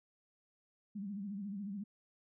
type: tone with vibrato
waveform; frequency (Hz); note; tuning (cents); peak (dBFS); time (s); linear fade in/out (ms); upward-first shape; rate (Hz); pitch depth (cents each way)
sine; 200.5; G3; +39; -39; 0.95-1.84; 10; sine; 14; 94
effects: none